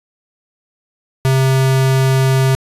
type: tone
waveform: square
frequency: 132.7 Hz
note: C3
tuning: 25 cents sharp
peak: -11 dBFS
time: 1.25-2.55 s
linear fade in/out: 0 ms
effects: resampled to 32000 Hz